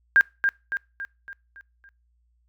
sine tone with echo, 1603 Hz, G6, 38 cents sharp, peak -12 dBFS, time 0.16-0.21 s, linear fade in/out 0 ms, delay 280 ms, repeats 6, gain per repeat -6 dB, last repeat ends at 1.89 s, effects noise-tail reverb RT60 0.3 s tail -24 dB re dry + added 59 Hz sine -63 dBFS peak until 2.48 s

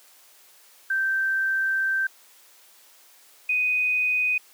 sine tone pair in turn, 1561 / 2494 Hz, G6 / D#7, -8 / +3 cents, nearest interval minor sixth, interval 811 cents, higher second, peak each -21 / -20 dBFS, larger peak second, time 0.9-2.07 / 3.49-4.38 s, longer first, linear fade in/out 5 ms, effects white hiss -54 dBFS RMS until 4.53 s + high-pass 400 Hz 12 dB/octave

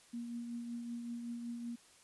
sine tone with tremolo, 236.5 Hz, A#3, 25 cents sharp, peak -38 dBFS, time 0.13-1.76 s, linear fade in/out 10 ms, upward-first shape triangle, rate 5.3 Hz, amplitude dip 40%, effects white hiss -63 dBFS RMS until 2.03 s + resampled to 24000 Hz

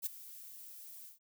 violet noise with ADSR envelope, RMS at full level -34 dBFS, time 0.02-1.19 s, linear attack 43 ms, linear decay 9 ms, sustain -17 dB, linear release 140 ms, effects none

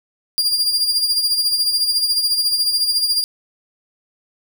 40% pulse tone with tremolo, 4805 Hz, D8, 39 cents sharp, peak -12 dBFS, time 0.38-3.24 s, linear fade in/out 0 ms, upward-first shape sine, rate 14 Hz, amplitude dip 55%, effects none

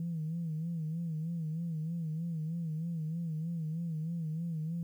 sine tone with vibrato, 162.6 Hz, E3, 23 cents flat, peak -32 dBFS, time 0-4.83 s, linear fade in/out 2 ms, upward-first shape sine, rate 3.2 Hz, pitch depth 87 cents each way, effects tanh soft clip ceiling -29 dBFS + 11-bit

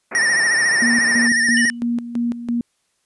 white band-pass noise, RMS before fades -31 dBFS, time 0.11-1.28 s, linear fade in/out 10 ms, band 140 to 2400 Hz, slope 96 dB/octave
square tone with vibrato, 1841 Hz, A#6, 22 cents flat, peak -15 dBFS, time 0.15-1.7 s, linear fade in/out 0 ms, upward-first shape sine, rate 14 Hz, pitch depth 67 cents each way
sine tone with tremolo, 237.2 Hz, A#3, 30 cents sharp, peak -17 dBFS, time 0.82-2.61 s, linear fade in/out 2 ms, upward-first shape square, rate 3 Hz, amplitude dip 70%
sine tone with exponential decay, 2960 Hz, F#7, in tune, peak -22 dBFS, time 1.57-1.79 s, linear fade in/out 2 ms, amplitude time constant 46 ms
effects white hiss -67 dBFS RMS until 3.05 s + resampled to 24000 Hz

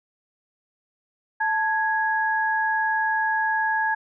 sine tone pair together, 880 / 1661.2 Hz, A5 / G#6, 0 / 0 cents, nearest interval major seventh, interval 1100 cents, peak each -23 dBFS, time 1.4-3.95 s, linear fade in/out 10 ms, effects none

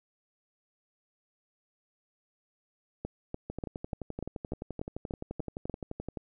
two click trains, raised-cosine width 2 ms, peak -21 / -23 dBFS, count 10 / 32, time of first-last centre 3.05-5.697 / 3.5-6.172 s, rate 3.4 / 11.6 Hz, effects none

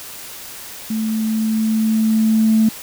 sine tone with level ramp, 220 Hz, A3, in tune, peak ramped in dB -18 to -9 dBFS, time 0.9-2.69 s, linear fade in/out 5 ms, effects tanh soft clip ceiling -5 dBFS + white hiss -34 dBFS RMS until 2.82 s

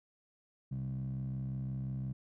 15% pulse tone with band-pass filter, 65.7 Hz, C2, 8 cents sharp, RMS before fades -38 dBFS, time 0.71-2.13 s, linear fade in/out 10 ms, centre 150 Hz, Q 7.1, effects none

